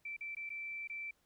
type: tone with dropouts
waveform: sine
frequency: 2333 Hz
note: D7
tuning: 12 cents flat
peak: -40 dBFS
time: 0.05-1.11 s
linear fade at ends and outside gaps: 5 ms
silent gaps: 0.166-0.208 / 0.35-0.367 / 0.493-0.501 / 0.875-0.897 s
effects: pink hiss -75 dBFS RMS until 1.25 s